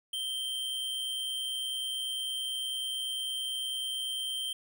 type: tone with amplitude modulation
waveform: square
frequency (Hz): 3136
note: G7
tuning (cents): 0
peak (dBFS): -31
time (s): 0.13-4.53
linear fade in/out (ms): 5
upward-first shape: sine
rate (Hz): 129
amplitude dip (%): 40
effects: none